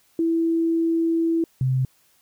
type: tone pair in turn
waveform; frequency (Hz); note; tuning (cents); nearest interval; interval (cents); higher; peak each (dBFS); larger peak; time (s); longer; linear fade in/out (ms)
sine; 330.2 / 130.13; E4 / C3; +3 / -9; octave + major third; 1612; first; -18; neither; 0.19-1.44 / 1.61-1.85; first; 2
effects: white hiss -61 dBFS RMS until 2.21 s